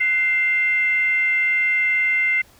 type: tone with frequency modulation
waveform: sine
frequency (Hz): 2093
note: C7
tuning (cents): 0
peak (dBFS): -16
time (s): 0-2.42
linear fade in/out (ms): 10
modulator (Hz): 606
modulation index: 0.36
effects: pink hiss -52 dBFS RMS until 2.59 s